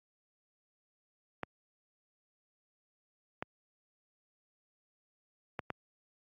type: clicks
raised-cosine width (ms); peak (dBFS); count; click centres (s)
0.5; -20; 4; 1.433 / 3.425 / 5.592 / 5.703
effects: high-pass 100 Hz 12 dB/octave + AAC 64 kbps